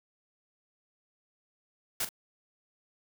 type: noise with echo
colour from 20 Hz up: white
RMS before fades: -31 dBFS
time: 2-2.05 s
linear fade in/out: 5 ms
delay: 41 ms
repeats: 1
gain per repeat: -12 dB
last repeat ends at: 2.091 s
effects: none